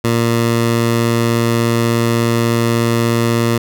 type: tone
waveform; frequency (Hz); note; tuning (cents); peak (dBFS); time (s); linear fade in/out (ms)
15% pulse; 116.54; A#2; 0; -6; 0.04-3.58; 5
effects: none